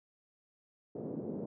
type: band-pass noise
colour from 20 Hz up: white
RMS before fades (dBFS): -40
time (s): 0.95-1.46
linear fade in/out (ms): 5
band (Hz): 150 to 420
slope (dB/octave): 24
effects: none